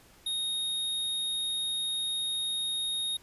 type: tone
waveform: square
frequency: 3726 Hz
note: A#7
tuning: 2 cents flat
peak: -30 dBFS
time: 0.26-3.17 s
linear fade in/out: 5 ms
effects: pink hiss -58 dBFS RMS until 3.22 s + resampled to 32000 Hz